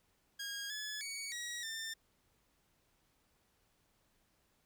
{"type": "tone with pitch steps", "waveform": "15% pulse", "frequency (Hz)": [1631, 1710, 2246, 1909, 1793], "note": ["G#6", "A6", "C#7", "A#6", "A6"], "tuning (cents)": [-32, -50, 22, 41, 32], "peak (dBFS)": -34, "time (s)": [0.39, 1.94], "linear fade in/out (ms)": 10, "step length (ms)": 310, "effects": ["pink hiss -75 dBFS RMS until 4.65 s"]}